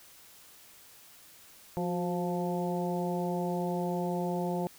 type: harmonic tone with a mistuned harmonic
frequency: 175.4 Hz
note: F3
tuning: 8 cents sharp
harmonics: 1 / 2 / 3 / 4 / 5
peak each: -32 / -35 / -37 / -38 / -39 dBFS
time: 1.77-4.67 s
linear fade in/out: 0 ms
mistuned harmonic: 2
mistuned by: +48 cents
effects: white hiss -55 dBFS RMS until 4.78 s